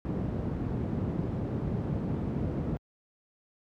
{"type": "low-pass noise", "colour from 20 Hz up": "white", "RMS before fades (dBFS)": -31, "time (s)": [0.05, 2.77], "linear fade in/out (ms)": 0, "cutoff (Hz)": 230, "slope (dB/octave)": 12, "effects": ["high-pass 60 Hz 12 dB/octave"]}